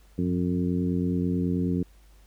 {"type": "harmonic tone with a mistuned harmonic", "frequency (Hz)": 89.3, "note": "F2", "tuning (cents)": 39, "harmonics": [1, 2, 3, 4, 5], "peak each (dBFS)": [-31, -26, -28, -34, -37], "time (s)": [0.18, 1.83], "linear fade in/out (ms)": 5, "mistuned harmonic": 1, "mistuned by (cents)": 72, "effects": ["added 50 Hz sine -52 dBFS peak until 2.26 s", "pink hiss -62 dBFS RMS until 2.26 s"]}